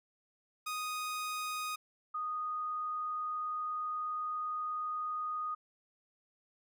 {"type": "tone pair in turn", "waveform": ["sawtooth", "sine"], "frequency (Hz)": [1244.5, 1238.5], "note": ["D#6", "D#6"], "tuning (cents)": [0, -8], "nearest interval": "unison", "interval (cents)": 8, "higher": "first", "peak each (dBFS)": [-32, -34], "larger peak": "first", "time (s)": [[0.66, 1.76], [2.14, 5.55]], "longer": "second", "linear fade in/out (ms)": 10, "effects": []}